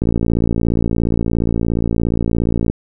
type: click train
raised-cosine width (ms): 3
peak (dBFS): -4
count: 154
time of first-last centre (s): 0.02-2.7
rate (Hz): 57.1
effects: none